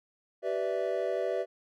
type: chord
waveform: triangle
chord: E minor seventh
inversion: first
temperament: equal with one note detuned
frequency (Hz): 384.8 / 493.9 / 587.3 / 659.3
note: G4 / B4 / D5 / E5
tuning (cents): -32 / 0 / 0 / 0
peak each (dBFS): -32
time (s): 0.42-1.46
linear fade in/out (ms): 50
effects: none